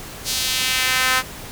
sawtooth tone with high-pass filter sweep, 257.5 Hz, C4, 28 cents flat, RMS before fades -20 dBFS, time 0.24-1.23 s, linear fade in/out 50 ms, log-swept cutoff 4800 to 1300 Hz, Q 1.3, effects pink hiss -35 dBFS RMS until 1.51 s

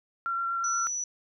sine tone with vibrato, 1367 Hz, F6, 37 cents flat, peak -27 dBFS, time 0.26-0.87 s, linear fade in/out 0 ms, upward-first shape sine, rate 8.3 Hz, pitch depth 10 cents each way
sine tone, 5920 Hz, F#8, in tune, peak -29 dBFS, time 0.64-1.04 s, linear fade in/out 2 ms
effects none

